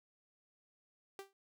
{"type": "tone with exponential decay", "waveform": "sawtooth", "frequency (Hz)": 392, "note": "G4", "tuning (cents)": 0, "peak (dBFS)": -38, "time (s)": [1.19, 1.33], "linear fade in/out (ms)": 1, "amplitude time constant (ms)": 30, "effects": []}